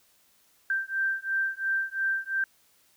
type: beating tone pair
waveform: sine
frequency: 1568 / 1570.9 Hz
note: G6 / G6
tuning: 0 / +3 cents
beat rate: 2.9 Hz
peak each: -29 dBFS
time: 0.7-2.44 s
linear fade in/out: 2 ms
effects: white hiss -64 dBFS RMS until 2.96 s